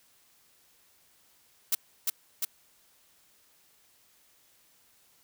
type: noise with echo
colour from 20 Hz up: blue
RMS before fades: -25 dBFS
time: 1.72-1.75 s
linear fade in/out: 5 ms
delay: 350 ms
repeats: 2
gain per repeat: -2 dB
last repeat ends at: 2.45 s
effects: white hiss -64 dBFS RMS until 5.23 s